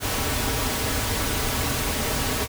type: noise with comb filter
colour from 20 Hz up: pink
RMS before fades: -25 dBFS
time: 0-2.48 s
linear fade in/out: 50 ms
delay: 5.7 ms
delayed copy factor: -0.55
effects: none